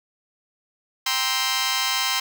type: chord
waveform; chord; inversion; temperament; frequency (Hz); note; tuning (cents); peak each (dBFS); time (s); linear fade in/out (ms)
10% pulse; C dominant seventh; second; just; 784.9 / 941.9 / 1046.5 / 1308.1; G5 / Bb5 / C6 / E6; +2 / +18 / 0 / -14; -21 / -22 / -16 / -22; 1.06-2.2; 5
effects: none